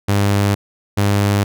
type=tone pair in turn; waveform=sawtooth; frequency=100.8 / 101.2 Hz; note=G2 / G#2; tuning=+49 / -44 cents; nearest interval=unison; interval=7 cents; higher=second; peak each=-9 dBFS; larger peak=neither; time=0.08-0.55 / 0.97-1.44 s; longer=neither; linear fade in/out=10 ms; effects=none